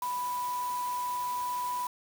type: tone in noise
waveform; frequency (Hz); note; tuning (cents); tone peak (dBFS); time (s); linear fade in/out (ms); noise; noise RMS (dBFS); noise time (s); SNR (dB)
sine; 987.8; B5; 0; -30; 0.02-1.87; 2; white; -44; 0.02-1.87; +11
effects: none